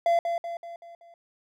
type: tone with echo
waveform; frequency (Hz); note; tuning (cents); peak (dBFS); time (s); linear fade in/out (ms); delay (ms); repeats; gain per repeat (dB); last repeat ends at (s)
triangle; 682; F5; -41; -17; 0.06-0.19; 2; 190; 5; -6; 1.14
effects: none